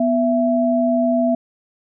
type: tone pair together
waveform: sine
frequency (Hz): 246.6 / 665.8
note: B3 / E5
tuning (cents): -2 / +17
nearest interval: octave + perfect fourth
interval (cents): 1719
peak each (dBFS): -17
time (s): 0-1.35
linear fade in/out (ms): 5
effects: none